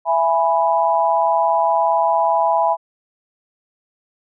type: chord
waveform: sine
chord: E major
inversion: none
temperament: equal with one note detuned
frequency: 665.8 / 830.6 / 987.8 Hz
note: E5 / G#5 / B5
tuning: +17 / 0 / 0 cents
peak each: -18 dBFS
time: 0.05-2.77 s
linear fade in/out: 50 ms
effects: none